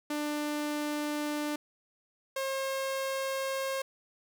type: tone pair in turn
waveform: sawtooth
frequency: 297 / 536.9 Hz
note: D4 / C5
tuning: +20 / +45 cents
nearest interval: minor seventh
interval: 1025 cents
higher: second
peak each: -27 dBFS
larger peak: neither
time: 0.1-1.56 / 2.36-3.82 s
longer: neither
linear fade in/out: 5 ms
effects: none